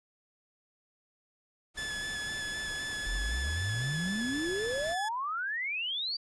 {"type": "noise", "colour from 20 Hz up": "pink", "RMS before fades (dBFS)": -45, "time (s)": [1.74, 4.96], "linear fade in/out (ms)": 50}
{"type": "tone with vibrato", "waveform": "sawtooth", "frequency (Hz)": 1721, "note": "A6", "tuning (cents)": -39, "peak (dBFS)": -31, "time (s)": [1.77, 5.09], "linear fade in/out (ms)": 10, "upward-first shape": "square", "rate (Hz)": 3.9, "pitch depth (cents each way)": 16}
{"type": "exponential sweep", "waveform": "sine", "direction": "up", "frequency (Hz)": [38.89, 4737], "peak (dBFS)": -31, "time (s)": [3.06, 6.17], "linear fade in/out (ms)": 10}
{"effects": ["resampled to 22050 Hz"]}